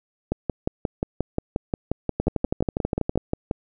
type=two click trains; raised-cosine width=2 ms; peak=-9 / -9 dBFS; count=19 / 13; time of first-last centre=0.32-3.511 / 2.2-3.176 s; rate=5.64 / 12.3 Hz; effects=none